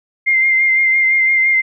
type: tone with vibrato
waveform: sine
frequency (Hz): 2100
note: C7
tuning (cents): +6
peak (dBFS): -10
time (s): 0.26-1.62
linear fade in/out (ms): 20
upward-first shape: sine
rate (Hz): 5.9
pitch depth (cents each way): 24
effects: none

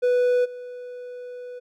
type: tone with level steps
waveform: triangle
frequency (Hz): 493.9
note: B4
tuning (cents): 0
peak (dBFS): -15 / -32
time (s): 0.02-1.6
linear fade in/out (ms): 20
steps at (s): 0.44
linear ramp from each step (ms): 20
effects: none

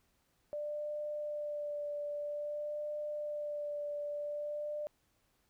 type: tone with vibrato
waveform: sine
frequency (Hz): 591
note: D5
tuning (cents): +11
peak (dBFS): -36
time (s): 0.53-4.87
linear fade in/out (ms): 0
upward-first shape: sine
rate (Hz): 0.51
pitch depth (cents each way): 17
effects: pink hiss -75 dBFS RMS until 5.49 s

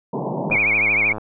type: band-pass noise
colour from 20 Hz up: pink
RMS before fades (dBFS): -25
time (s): 0.13-0.56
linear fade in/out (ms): 5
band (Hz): 130 to 1000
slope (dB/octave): 96
type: click train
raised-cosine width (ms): 1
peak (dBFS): -16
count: 74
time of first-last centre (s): 0.5-1.182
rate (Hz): 107
type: tone with vibrato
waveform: sine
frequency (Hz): 2304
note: D7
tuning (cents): -34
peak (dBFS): -15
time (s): 0.51-1.13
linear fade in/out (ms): 10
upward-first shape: triangle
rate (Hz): 13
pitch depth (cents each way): 150
effects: none

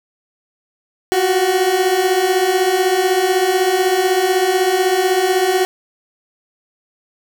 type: beating tone pair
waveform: 30% pulse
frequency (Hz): 359.9 / 375.9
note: F#4 / F#4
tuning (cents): -48 / +27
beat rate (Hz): 16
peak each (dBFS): -16 / -12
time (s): 1.12-5.65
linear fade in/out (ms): 0
effects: none

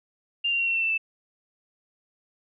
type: tone with pitch steps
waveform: sine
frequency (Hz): 2794 / 2768 / 2743 / 2718 / 2693 / 2668 / 2643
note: F7 / F7 / F7 / F7 / E7 / E7 / E7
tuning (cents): 0 / -16 / -32 / -48 / +36 / +20 / +4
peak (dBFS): -22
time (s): 0.44-0.979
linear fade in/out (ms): 10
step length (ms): 77
effects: none

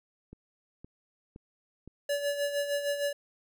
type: click train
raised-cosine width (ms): 3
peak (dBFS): -33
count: 4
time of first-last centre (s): 0.33-1.876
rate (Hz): 1.94
type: tone with tremolo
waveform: square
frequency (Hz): 573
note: D5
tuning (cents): -43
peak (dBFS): -27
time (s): 2.09-3.13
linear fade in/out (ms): 5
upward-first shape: sine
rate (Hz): 6.5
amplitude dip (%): 60
effects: none

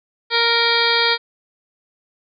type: harmonic tone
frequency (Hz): 466.2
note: A#4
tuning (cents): 0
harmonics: 1 / 2 / 3 / 4 / 5 / 7 / 8 / 9 / 10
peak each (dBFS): -23 / -23 / -23 / -23 / -23 / -23 / -23 / -23 / -23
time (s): 0.3-1.18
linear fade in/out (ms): 50
effects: none

